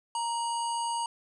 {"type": "harmonic tone with a mistuned harmonic", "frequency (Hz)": 932.3, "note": "A#5", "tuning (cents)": 0, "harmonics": [1, 3, 5, 7, 9, 10], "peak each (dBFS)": [-29, -40, -43, -48, -41, -47], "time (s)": [0.15, 1.06], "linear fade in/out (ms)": 2, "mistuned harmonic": 3, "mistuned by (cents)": 68, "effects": []}